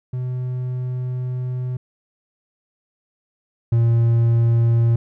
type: tone pair in turn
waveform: triangle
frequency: 126.2 / 116.39 Hz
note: B2 / A#2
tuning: +38 / -2 cents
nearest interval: minor second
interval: 140 cents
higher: first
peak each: -20 / -11 dBFS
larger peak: second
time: 0.13-1.77 / 3.72-4.96 s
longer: first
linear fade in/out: 5 ms
effects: none